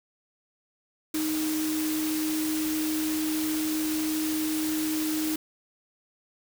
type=tone in noise; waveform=sine; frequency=311.3 Hz; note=D#4; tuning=1 cent sharp; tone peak=-26 dBFS; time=1.14-5.36 s; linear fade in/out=5 ms; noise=white; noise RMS=-34 dBFS; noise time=1.14-5.36 s; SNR=+5 dB; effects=none